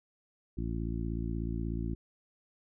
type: harmonic tone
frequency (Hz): 56.5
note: A1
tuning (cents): +47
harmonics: 1 / 2 / 3 / 4 / 5 / 6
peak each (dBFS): -35 / -38 / -40 / -41 / -42 / -43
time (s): 0.57-1.95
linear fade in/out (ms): 10
effects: none